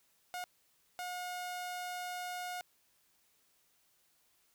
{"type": "tone bursts at uneven times", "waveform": "sawtooth", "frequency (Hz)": 720, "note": "F#5", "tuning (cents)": -47, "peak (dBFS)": -35, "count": 2, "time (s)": [[0.34, 0.44], [0.99, 2.61]], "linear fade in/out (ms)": 0, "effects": ["white hiss -72 dBFS RMS until 4.54 s"]}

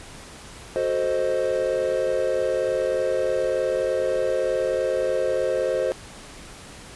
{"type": "chord", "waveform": "triangle", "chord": "F# diminished seventh", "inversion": "none", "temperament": "equal", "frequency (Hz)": [370, 440, 523.3, 622.3], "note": ["F#4", "A4", "C5", "Eb5"], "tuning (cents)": [0, 0, 0, 0], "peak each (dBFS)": [-27, -27, -21, -26], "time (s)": [0.76, 5.92], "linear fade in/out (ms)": 0, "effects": ["pink hiss -42 dBFS RMS until 6.95 s", "resampled to 24000 Hz"]}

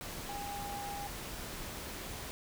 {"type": "tone in noise", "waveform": "sine", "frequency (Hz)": 810, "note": "G#5", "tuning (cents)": -43, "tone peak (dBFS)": -40, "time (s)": [0.29, 1.07], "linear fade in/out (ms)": 0, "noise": "pink", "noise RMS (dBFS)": -43, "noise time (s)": [0.01, 2.31], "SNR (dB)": 0, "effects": []}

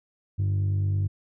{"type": "tone pair together", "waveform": "sine", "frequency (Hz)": [98, 147.67], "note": ["G2", "D3"], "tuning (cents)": [0, 10], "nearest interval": "perfect fifth", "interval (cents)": 710, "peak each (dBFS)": [-20, -30], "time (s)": [0.38, 1.08], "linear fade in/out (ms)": 20, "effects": ["tanh soft clip ceiling -20 dBFS"]}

